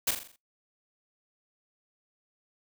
white noise with echo, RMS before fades -26 dBFS, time 0.07-0.11 s, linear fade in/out 5 ms, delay 42 ms, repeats 6, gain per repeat -6 dB, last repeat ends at 0.362 s, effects noise-tail reverb RT60 0.2 s tail -24 dB re dry

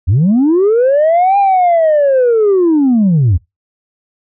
sine linear two-way sweep, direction up then down, 77.1 to 810 to 77.1 Hz, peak -5 dBFS, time 0.07-3.38 s, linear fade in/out 20 ms, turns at 1.38 s, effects noise-tail reverb RT60 0.2 s tail -23 dB re dry + tanh soft clip ceiling -5 dBFS

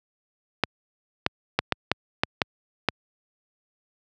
clicks, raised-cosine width 0.3 ms, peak -3 dBFS, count 8, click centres 0.637 / 1.264 / 1.59 / 1.723 / 1.916 / 2.235 / 2.418 / 2.887 s, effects high-pass 80 Hz 12 dB/octave

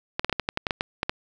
clicks, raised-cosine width 0.3 ms, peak -8 dBFS, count 12, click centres 0.195 / 0.246 / 0.296 / 0.327 / 0.397 / 0.489 / 0.574 / 0.668 / 0.708 / 0.809 / 1.031 / 1.095 s, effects none

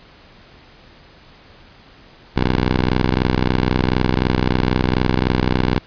10% pulse ring-modulated tone, 62.9 Hz, B1, 32 cents sharp, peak -4 dBFS, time 2.36-5.79 s, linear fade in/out 5 ms, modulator 43.4 Hz, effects pink hiss -46 dBFS RMS until 5.86 s + resampled to 11025 Hz

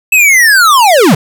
square linear sweep, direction down, 2637 to 123.47 Hz, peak -4 dBFS, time 0.12-1.15 s, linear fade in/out 5 ms, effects none

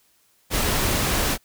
pink noise, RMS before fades -22 dBFS, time 0.5-1.38 s, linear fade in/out 50 ms, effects white hiss -62 dBFS RMS until 1.44 s

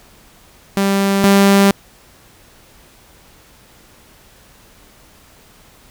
sawtooth tone pair in turn, 197 / 198.02 Hz, G3 / G3, +9 / +18 cents, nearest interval unison, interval 9 cents, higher second, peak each -9 / -4 dBFS, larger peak second, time 0.77-1.24 / 1.24-1.71 s, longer neither, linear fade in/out 0 ms, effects pink hiss -47 dBFS RMS until 5.9 s

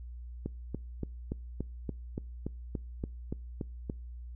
click train, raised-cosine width 3 ms, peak -21 dBFS, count 13, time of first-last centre 0.46-3.898 s, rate 3.49 Hz, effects noise-tail reverb RT60 0.4 s tail -26 dB re dry + added 60 Hz sine -41 dBFS peak until 4.35 s

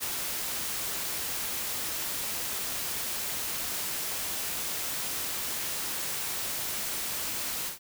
white noise with ADSR envelope, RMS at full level -31 dBFS, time 0-7.79 s, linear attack 36 ms, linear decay 16 ms, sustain -2 dB, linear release 130 ms, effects none

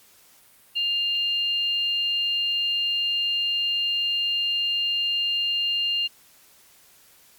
sine tone pair together, 2806 / 4200 Hz, F7 / C8, +8 / +6 cents, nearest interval perfect fifth, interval 698 cents, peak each -22 / -32 dBFS, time 0.75-6.08 s, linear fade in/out 20 ms, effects white hiss -55 dBFS RMS until 7.38 s + Opus 48 kbps

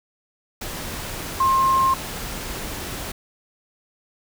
sine tone in noise, 1062 Hz, C6, 25 cents sharp, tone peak -15 dBFS, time 1.4-1.94 s, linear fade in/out 5 ms, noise pink, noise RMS -31 dBFS, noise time 0.61-3.12 s, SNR +13 dB, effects none

